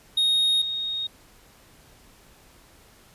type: tone pair in turn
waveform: triangle / sine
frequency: 3729 / 3729 Hz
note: A#7 / A#7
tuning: 0 / 0 cents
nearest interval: unison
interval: 0 cents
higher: neither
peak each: -17 / -26 dBFS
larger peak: first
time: 0.17-0.62 / 0.62-1.07 s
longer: neither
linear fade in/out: 5 ms
effects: pink hiss -54 dBFS RMS until 3.14 s + resampled to 32000 Hz